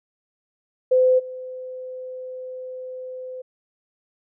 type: tone with level steps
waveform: sine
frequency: 511 Hz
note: C5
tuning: 41 cents flat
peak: -13 / -31 dBFS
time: 0.91-3.42 s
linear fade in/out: 10 ms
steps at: 1.18 s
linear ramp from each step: 20 ms
effects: none